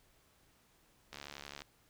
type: click train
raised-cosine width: 0.2 ms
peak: -28 dBFS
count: 36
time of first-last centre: 1.13-1.62 s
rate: 71.5 Hz
effects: pink hiss -69 dBFS RMS until 1.89 s